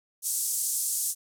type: band-pass noise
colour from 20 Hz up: pink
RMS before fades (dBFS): -29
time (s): 0.22-1.15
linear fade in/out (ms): 50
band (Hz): 7100 to 12000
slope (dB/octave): 24
effects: none